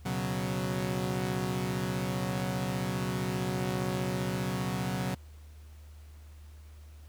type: chord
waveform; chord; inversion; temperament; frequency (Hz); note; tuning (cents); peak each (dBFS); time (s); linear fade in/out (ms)
sawtooth; B suspended second; none; equal; 123.47 / 138.59 / 185; B2 / C#3 / F#3; 0 / 0 / 0; -31 / -32 / -29; 0.05-5.15; 10
effects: added 75 Hz sine -47 dBFS peak until 7.08 s + pink hiss -62 dBFS RMS until 7.08 s